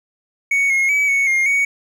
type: tone with pitch steps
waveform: triangle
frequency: 2228 / 2158 / 2283 / 2218 / 2127 / 2237 Hz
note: C#7 / C#7 / D7 / C#7 / C7 / C#7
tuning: +8 / -47 / -50 / 0 / +28 / +15 cents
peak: -12 dBFS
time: 0.51-1.65 s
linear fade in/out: 5 ms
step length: 190 ms
effects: none